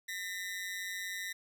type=ring-modulated tone; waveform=sawtooth; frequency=1908 Hz; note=A#6; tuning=40 cents sharp; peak=-31 dBFS; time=0.08-1.33 s; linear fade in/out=10 ms; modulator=93.8 Hz; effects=none